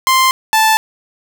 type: tone pair in turn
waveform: sawtooth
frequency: 1046.5 / 877.7 Hz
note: C6 / A5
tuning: 0 / -5 cents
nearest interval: minor third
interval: 305 cents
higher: first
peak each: -5 dBFS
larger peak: neither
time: 0.07-0.31 / 0.53-0.77 s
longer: neither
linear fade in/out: 0 ms
effects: none